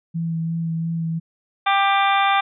sine tone with vibrato, 164.81 Hz, E3, in tune, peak -21 dBFS, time 0.14-1.2 s, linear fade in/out 20 ms, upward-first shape sine, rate 2.9 Hz, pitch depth 15 cents each way
harmonic tone, 394.9 Hz, G4, 13 cents sharp, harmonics 2 / 3 / 4 / 5 / 6 / 7 / 8 / 9, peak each -18 / -20 / -26 / -28 / -25 / -35 / -36 / -27 dBFS, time 1.66-2.41 s, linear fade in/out 10 ms
effects none

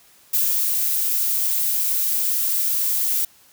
violet noise with ADSR envelope, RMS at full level -19 dBFS, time 0.33-3.25 s, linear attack 10 ms, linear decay 350 ms, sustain -2 dB, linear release 4 ms, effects white hiss -53 dBFS RMS until 3.52 s

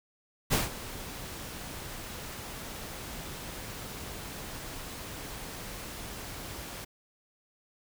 pink noise with ADSR envelope, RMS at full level -25 dBFS, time 0.5-6.85 s, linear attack 29 ms, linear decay 160 ms, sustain -16 dB, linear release 11 ms, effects none

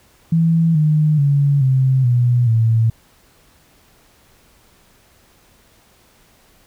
sine tone with pitch steps, 164.81 / 152.89 / 141.83 / 131.57 / 122.05 / 113.22 Hz, E3 / D#3 / C#3 / C3 / B2 / A2, 0 / -30 / +40 / +10 / -20 / +50 cents, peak -11 dBFS, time 0.32-2.9 s, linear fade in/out 5 ms, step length 430 ms, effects pink hiss -53 dBFS RMS until 6.66 s

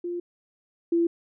sine tone pair in turn, 349.2 / 338.3 Hz, F4 / E4, 0 / +45 cents, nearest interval minor second, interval 55 cents, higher first, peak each -28 / -19 dBFS, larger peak second, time 0.04-0.2 / 0.92-1.07 s, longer first, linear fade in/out 5 ms, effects none

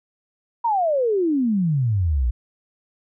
sine exponential sweep, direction down, 965 to 55.7 Hz, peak -17 dBFS, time 0.64-2.31 s, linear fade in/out 10 ms, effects none

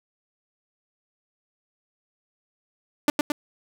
sawtooth tone with echo, 295.5 Hz, D4, 11 cents sharp, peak -12 dBFS, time 3.08-3.1 s, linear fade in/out 2 ms, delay 110 ms, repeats 2, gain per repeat -3 dB, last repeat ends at 3.32 s, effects none

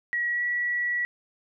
sine tone with pitch glide, 1916 to 1938.3 Hz, A#6 to B6, +47 to -33 cents, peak -24 dBFS, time 0.13-1.05 s, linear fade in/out 0 ms, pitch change +20 cents, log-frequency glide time 0.3-0.43 s, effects none

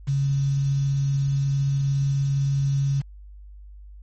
sine tone with quantisation, 138.59 Hz, C#3, in tune, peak -19 dBFS, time 0.07-3.02 s, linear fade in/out 20 ms, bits 7, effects added 50 Hz sine -40 dBFS peak until 4.02 s + MP3 32 kbps

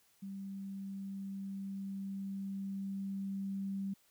sine tone with level ramp, 195.5 Hz, G3, 4 cents flat, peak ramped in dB -41 to -35 dBFS, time 0.22-3.94 s, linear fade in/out 10 ms, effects white hiss -70 dBFS RMS until 4.1 s

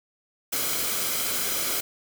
white noise with comb filter, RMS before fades -27 dBFS, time 0.52-1.81 s, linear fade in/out 10 ms, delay 1.1 ms, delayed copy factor -0.5, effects none

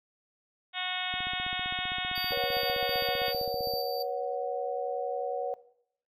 harmonic tone, 366.3 Hz, F#4, 17 cents flat, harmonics 2 / 3 / 4 / 5 / 6 / 7 / 8 / 9 / 10, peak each -38 / -44 / -41 / -41 / -38 / -43 / -40 / -39 / -38 dBFS, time 0.73-3.34 s, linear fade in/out 50 ms
click train, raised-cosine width 3 ms, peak -31 dBFS, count 41, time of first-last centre 1.14-3.737 s, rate 15.4 Hz
square tone with tremolo, 4634 Hz, D8, 24 cents flat, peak -35 dBFS, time 2.15-4.03 s, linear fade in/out 10 ms, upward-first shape square, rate 2.7 Hz, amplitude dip 40%
sine chord, B suspended second, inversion none, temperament equal with one note detuned, 483.4 / 554.4 / 740 Hz, B4 / C#5 / F#5, -37 / 0 / 0 cents, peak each -34 dBFS, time 2.32-5.54 s, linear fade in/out 0 ms
effects noise-tail reverb RT60 0.7 s tail -18 dB re dry

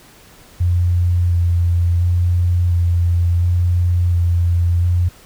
sine tone with vibrato, 87.31 Hz, F2, in tune, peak -12 dBFS, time 0.6-5.09 s, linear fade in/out 10 ms, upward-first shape square, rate 0.71 Hz, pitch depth 15 cents each way, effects pink hiss -45 dBFS RMS until 5.25 s

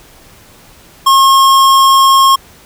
sine tone with hard clipping, 1079 Hz, C#6, 47 cents flat, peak -6 dBFS, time 1.06-2.36 s, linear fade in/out 10 ms, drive 18 dB, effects pink hiss -41 dBFS RMS until 2.65 s

